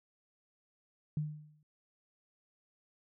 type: tone with exponential decay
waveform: sine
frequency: 151.4 Hz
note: D#3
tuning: 47 cents flat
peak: -29 dBFS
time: 1.17-1.63 s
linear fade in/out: 2 ms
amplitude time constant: 100 ms
effects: none